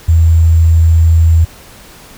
sine tone with sample-and-hold, 82 Hz, E2, 9 cents flat, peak -4 dBFS, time 0.08-1.45 s, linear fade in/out 10 ms, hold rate 7350 Hz, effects pink hiss -37 dBFS RMS until 2.17 s

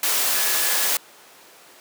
sine tone in noise, 1700 Hz, G#6, 40 cents sharp, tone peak -32 dBFS, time 0.35-0.88 s, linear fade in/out 2 ms, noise white, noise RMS -21 dBFS, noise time 0.03-0.97 s, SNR -14 dB, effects pink hiss -47 dBFS RMS until 1.8 s + high-pass 400 Hz 12 dB/octave

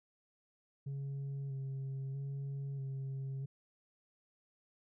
sine tone with vibrato, 136.7 Hz, C#3, 24 cents flat, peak -35 dBFS, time 0.86-3.46 s, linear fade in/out 10 ms, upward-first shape square, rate 0.78 Hz, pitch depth 22 cents each way, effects tanh soft clip ceiling -37 dBFS

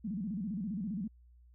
sine tone with vibrato, 199.6 Hz, G3, 32 cents sharp, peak -34 dBFS, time 0.04-1.08 s, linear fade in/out 10 ms, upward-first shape square, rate 15 Hz, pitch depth 180 cents each way, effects added 60 Hz sine -57 dBFS peak until 1.54 s

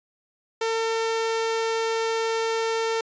sawtooth tone, 451.5 Hz, A4, 45 cents sharp, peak -19 dBFS, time 0.61-3.01 s, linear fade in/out 5 ms, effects resampled to 16000 Hz

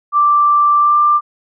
sine tone with pitch glide, 1174.7 to 1186.3 Hz, D6 to D6, 0 to +17 cents, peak -8 dBFS, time 0.12-1.21 s, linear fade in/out 50 ms, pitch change +17 cents, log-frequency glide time 0.79-0.98 s, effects none

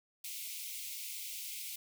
white high-pass noise, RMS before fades -43 dBFS, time 0.24-1.76 s, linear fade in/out 5 ms, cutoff 2100 Hz, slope 96 dB/octave, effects none

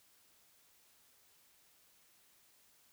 silence, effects white hiss -68 dBFS RMS until 2.92 s

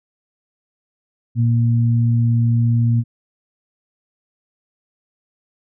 sine tone pair together, 116.9 / 234.6 Hz, A#2 / A#3, +5 / +11 cents, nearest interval octave, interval 1206 cents, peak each -13 / -22 dBFS, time 1.35-3.04 s, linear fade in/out 50 ms, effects none

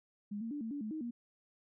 sine tone with pitch steps, 205.8 / 227.9 / 292.2 / 224.6 / 287.4 / 215.4 / 313.3 / 237.4 Hz, G#3 / A#3 / D4 / A3 / D4 / A3 / D#4 / A#3, -16 / -39 / -9 / +36 / -37 / -37 / +12 / +32 cents, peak -37 dBFS, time 0.31-1.11 s, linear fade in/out 10 ms, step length 100 ms, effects none

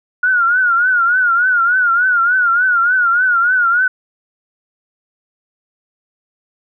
sine tone with vibrato, 1439 Hz, F#6, 49 cents flat, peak -10 dBFS, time 0.23-3.88 s, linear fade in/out 5 ms, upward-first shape triangle, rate 3.4 Hz, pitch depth 120 cents each way, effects none

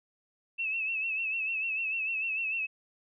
sine tone with vibrato, 2637 Hz, E7, in tune, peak -29 dBFS, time 0.58-2.67 s, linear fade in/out 20 ms, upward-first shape sine, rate 6.7 Hz, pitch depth 60 cents each way, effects none

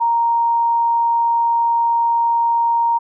sine tone, 932.3 Hz, A#5, in tune, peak -13 dBFS, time 0-2.99 s, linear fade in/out 20 ms, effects none

